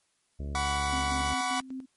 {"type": "harmonic tone", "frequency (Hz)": 71, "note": "C#2", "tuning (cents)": 42, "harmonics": [1, 2, 3, 4, 5, 6, 7, 8, 9], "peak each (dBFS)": [-33, -42, -44, -48, -51, -52, -55, -57, -55], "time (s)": [0.39, 1.34], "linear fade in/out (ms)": 10}
{"type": "chord", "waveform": "sawtooth", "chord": "F# suspended fourth", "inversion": "none", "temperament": "equal with one note detuned", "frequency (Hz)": [740, 987.8, 1136.6], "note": ["F#5", "B5", "C#6"], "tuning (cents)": [0, 0, 43], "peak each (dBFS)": [-27, -30, -29], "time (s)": [0.55, 1.6], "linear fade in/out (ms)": 0}
{"type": "tone with tremolo", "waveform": "sine", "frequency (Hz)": 261.6, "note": "C4", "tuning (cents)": 0, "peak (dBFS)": -34, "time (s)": [0.92, 1.86], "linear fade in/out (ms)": 10, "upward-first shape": "square", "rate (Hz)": 5.1, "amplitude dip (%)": 65}
{"effects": ["white hiss -72 dBFS RMS until 1.96 s", "MP3 48 kbps"]}